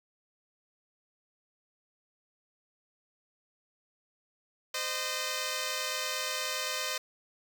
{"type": "tone pair together", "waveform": "5% pulse", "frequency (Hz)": [515, 612.4], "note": ["C5", "D#5"], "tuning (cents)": [-28, -28], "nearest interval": "minor third", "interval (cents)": 300, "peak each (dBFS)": -23, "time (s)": [4.74, 6.98], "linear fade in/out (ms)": 5, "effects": []}